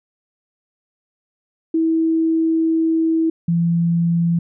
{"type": "tone pair in turn", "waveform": "sine", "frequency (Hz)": [324.4, 169.38], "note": ["E4", "E3"], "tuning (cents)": [-28, 47], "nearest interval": "major seventh", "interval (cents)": 1125, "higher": "first", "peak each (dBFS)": -14, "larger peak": "neither", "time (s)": [[1.74, 3.3], [3.48, 4.39]], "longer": "first", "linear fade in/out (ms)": 5, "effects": []}